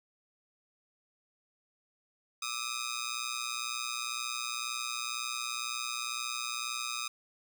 10% pulse ring-modulated tone, 1244.5 Hz, D#6, in tune, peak -23 dBFS, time 2.42-7.08 s, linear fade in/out 5 ms, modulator 61 Hz, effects none

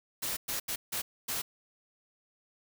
white noise bursts at uneven times, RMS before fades -34 dBFS, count 5, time 0.22-0.37 / 0.48-0.6 / 0.68-0.76 / 0.92-1.02 / 1.28-1.42 s, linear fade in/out 10 ms, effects none

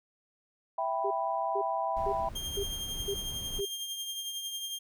sine chord, E minor, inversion none, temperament equal, 659.3 / 784 / 987.8 Hz, E5 / G5 / B5, 0 / 0 / 0 cents, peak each -33 dBFS, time 0.78-2.29 s, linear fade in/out 5 ms
sine tone bursts, 399.9 Hz, G4, 35 cents sharp, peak -30 dBFS, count 6, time 1.04-3.654 s, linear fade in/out 10 ms, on 69 ms, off 440 ms
brown noise, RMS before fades -41 dBFS, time 1.96-3.61 s, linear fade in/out 10 ms
sawtooth tone with tremolo, 3202 Hz, G7, 36 cents sharp, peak -30 dBFS, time 2.35-4.79 s, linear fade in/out 10 ms, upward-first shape triangle, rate 11 Hz, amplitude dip 50%
effects none

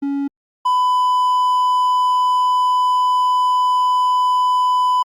triangle tone pair in turn, 280 / 1000.2 Hz, C#4 / B5, +18 / +22 cents, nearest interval octave + minor seventh, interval 2204 cents, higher second, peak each -16 / -11 dBFS, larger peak second, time 0.02-0.28 / 0.65-5.03 s, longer second, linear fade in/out 10 ms, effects Opus 48 kbps

